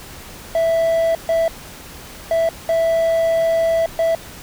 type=tone bursts at uneven times; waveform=triangle; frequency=659.3 Hz; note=E5; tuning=in tune; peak=-12 dBFS; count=5; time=0.55-1.15 / 1.29-1.48 / 2.31-2.49 / 2.69-3.86 / 3.99-4.15 s; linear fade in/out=2 ms; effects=pink hiss -37 dBFS RMS until 4.42 s